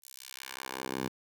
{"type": "tone with high-pass filter sweep", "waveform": "10% pulse", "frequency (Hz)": 65.41, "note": "C2", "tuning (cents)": 0, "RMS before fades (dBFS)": -40, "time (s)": [0.02, 1.09], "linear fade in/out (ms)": 20, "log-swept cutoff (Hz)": [9000, 170], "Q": 0.75, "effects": ["10-bit"]}